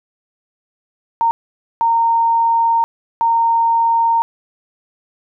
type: tone bursts at uneven times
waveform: sine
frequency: 921 Hz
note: A#5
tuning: 21 cents flat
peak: -11 dBFS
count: 3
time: 1.21-1.31 / 1.81-2.84 / 3.21-4.22 s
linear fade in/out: 0 ms
effects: none